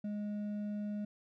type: tone with hard clipping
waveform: triangle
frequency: 207.7 Hz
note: G#3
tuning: in tune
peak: -37 dBFS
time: 0.04-1.05 s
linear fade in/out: 5 ms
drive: 8 dB
effects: none